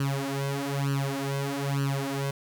sawtooth tone with flanger, 138.8 Hz, C#3, 3 cents sharp, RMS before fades -29 dBFS, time 0-2.31 s, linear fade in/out 5 ms, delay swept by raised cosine 0.68 to 5.28 ms, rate 1.1 Hz, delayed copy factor +0.95, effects none

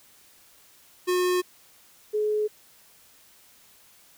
square / sine tone pair in turn, 361.5 / 424.3 Hz, F#4 / G#4, -40 / +37 cents, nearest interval minor third, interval 277 cents, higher second, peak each -22 dBFS, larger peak neither, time 1.07-1.42 / 2.13-2.48 s, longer neither, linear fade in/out 20 ms, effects white hiss -56 dBFS RMS until 4.17 s

